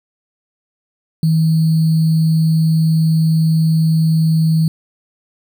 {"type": "tone with sample-and-hold", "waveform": "sine", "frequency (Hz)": 160.4, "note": "E3", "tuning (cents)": -47, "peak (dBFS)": -10, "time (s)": [1.23, 4.68], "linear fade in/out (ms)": 2, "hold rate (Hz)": 4410, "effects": []}